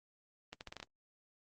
accelerating click train, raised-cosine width 0.2 ms, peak -27 dBFS, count 7, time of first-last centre 0.53-0.828 s, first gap 79 ms, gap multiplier 0.81, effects Opus 32 kbps

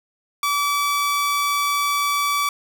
sawtooth tone, 1151 Hz, D6, 35 cents flat, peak -15 dBFS, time 0.43-2.49 s, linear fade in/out 2 ms, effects none

